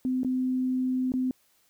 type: tone with dropouts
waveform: sine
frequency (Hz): 256.3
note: C4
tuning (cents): -36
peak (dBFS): -24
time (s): 0.05-1.31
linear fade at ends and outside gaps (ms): 1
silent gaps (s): 0.233-0.247 / 1.12-1.138
effects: white hiss -66 dBFS RMS until 1.69 s